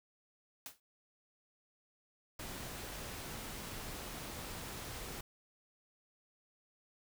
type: noise with exponential decay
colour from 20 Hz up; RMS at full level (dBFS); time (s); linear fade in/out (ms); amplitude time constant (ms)
white; -43; 0.66-0.8; 1; 30
type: noise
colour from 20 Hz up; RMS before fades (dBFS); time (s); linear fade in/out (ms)
pink; -45; 2.39-5.21; 5
effects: none